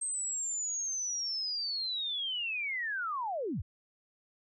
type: linear sweep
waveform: sine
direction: down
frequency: 8372 to 53.2 Hz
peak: -32 dBFS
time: 0.01-3.62 s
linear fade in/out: 10 ms
effects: none